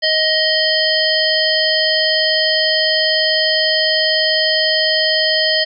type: harmonic tone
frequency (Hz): 627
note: D#5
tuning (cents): +13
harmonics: 1 / 3 / 5 / 7 / 8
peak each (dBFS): -19 / -19 / -19 / -19 / -19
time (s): 0.02-5.65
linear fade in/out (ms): 20
effects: none